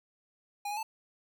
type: tone with pitch steps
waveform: square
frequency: 818 / 833 / 879 Hz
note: G#5 / G#5 / A5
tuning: -26 / +5 / -2 cents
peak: -34 dBFS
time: 0.65-0.83 s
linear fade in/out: 5 ms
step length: 60 ms
effects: none